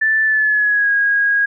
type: tone with pitch glide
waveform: sine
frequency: 1760 to 1642.1 Hz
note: A6 to G#6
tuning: 0 to -20 cents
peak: -12 dBFS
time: 0.01-1.46 s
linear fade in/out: 10 ms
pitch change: -120 cents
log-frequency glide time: 0.24-0.92 s
effects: none